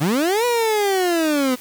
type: linear two-way sweep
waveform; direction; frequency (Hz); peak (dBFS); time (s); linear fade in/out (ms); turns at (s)
30% pulse; up then down; 130.81 to 491.7 to 246.6; -14; 0-1.56; 20; 0.45
effects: white hiss -41 dBFS RMS until 1.6 s